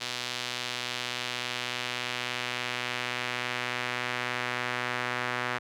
sawtooth tone with band-pass filter sweep, 123.5 Hz, B2, in tune, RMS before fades -33 dBFS, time 0-5.59 s, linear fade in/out 20 ms, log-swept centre 3900 to 1700 Hz, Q 1.3, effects none

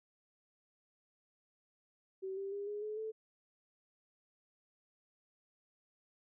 sine tone with pitch steps, 381.7 / 392.4 / 403.5 / 414.8 / 426.5 / 438.5 Hz, G4 / G4 / G#4 / G#4 / G#4 / A4, -46 / +2 / -50 / -2 / +46 / -6 cents, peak -38 dBFS, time 2.22-3.12 s, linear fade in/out 20 ms, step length 150 ms, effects none

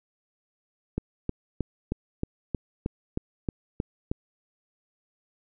click train, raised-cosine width 3 ms, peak -14 dBFS, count 11, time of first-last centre 0.98-4.115 s, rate 3.19 Hz, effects none

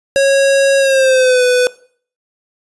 square tone with pitch glide, 549 to 497.7 Hz, C#5 to B4, -17 to +13 cents, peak -9 dBFS, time 0.16-1.67 s, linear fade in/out 0 ms, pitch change -170 cents, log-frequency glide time 0.78-1.43 s, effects noise-tail reverb RT60 0.5 s tail -20 dB re dry + resampled to 24000 Hz

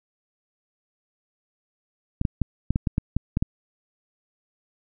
clicks, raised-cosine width 5 ms, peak -9 dBFS, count 10, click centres 2.214 / 2.252 / 2.417 / 2.706 / 2.759 / 2.872 / 2.981 / 3.166 / 3.371 / 3.425 s, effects none

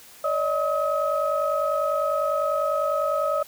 sine tone cluster, 574 / 624 / 1274 Hz, D5 / D#5 / D#6, -40 / +5 / +41 cents, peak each -25 dBFS, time 0.24-3.43 s, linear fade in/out 5 ms, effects tanh soft clip ceiling -12 dBFS + white hiss -48 dBFS RMS until 3.47 s

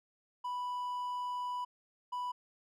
triangle tone pair in turn, 987.8 / 987.8 Hz, B5 / B5, 0 / 0 cents, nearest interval unison, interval 0 cents, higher neither, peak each -33 / -33 dBFS, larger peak neither, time 0.44-1.65 / 2.12-2.32 s, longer first, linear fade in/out 10 ms, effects none

